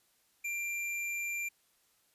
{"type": "tone with hard clipping", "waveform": "sine", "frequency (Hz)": 2372, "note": "D7", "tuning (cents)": 17, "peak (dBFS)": -35, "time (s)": [0.44, 1.49], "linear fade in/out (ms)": 10, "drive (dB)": 15, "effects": ["white hiss -71 dBFS RMS until 2.14 s", "resampled to 32000 Hz"]}